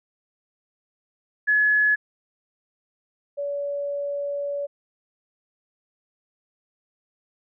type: tone pair in turn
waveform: sine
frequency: 1700 / 570.1 Hz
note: G#6 / C#5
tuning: +40 / +48 cents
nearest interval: octave + perfect fifth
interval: 1892 cents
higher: first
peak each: -16 / -25 dBFS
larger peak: first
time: 1.47-1.96 / 3.37-4.67 s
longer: second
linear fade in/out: 20 ms
effects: none